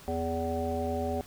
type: harmonic tone with a mistuned harmonic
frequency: 82.41 Hz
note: E2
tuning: in tune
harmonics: 1 / 3 / 5 / 7 / 9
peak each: -35 / -35 / -35 / -35 / -35 dBFS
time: 0.08-1.21 s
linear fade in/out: 0 ms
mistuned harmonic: 9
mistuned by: +27 cents
effects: pink hiss -51 dBFS RMS until 1.26 s